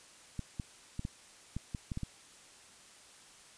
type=clicks; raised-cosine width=5 ms; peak=-24 dBFS; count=9; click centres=0.393 / 0.598 / 0.994 / 1.051 / 1.566 / 1.748 / 1.918 / 1.974 / 2.033 s; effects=white hiss -57 dBFS RMS until 3.57 s + resampled to 22050 Hz